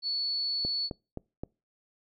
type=tone; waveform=sine; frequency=4428 Hz; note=C#8; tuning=3 cents flat; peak=-28 dBFS; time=0.02-0.9 s; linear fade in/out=50 ms
type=click train; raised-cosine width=2 ms; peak=-22 dBFS; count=4; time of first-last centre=0.65-1.435 s; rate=3.82 Hz
effects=noise-tail reverb RT60 0.3 s tail -26 dB re dry